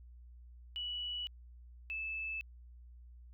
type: tone pair in turn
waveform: sine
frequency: 2944 / 2623 Hz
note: F#7 / E7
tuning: -9 / -9 cents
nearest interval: major second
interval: 200 cents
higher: first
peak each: -37 / -37 dBFS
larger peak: neither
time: 0.76-1.27 / 1.9-2.41 s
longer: neither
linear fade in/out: 0 ms
effects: added 60 Hz sine -52 dBFS peak until 3.33 s